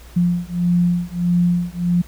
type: beating tone pair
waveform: sine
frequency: 174.5 / 176.1 Hz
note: F3 / F3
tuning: -1 / +15 cents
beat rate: 1.6 Hz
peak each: -18 dBFS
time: 0.16-2.02 s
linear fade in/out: 10 ms
effects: added 60 Hz sine -39 dBFS peak until 2.07 s + pink hiss -46 dBFS RMS until 2.07 s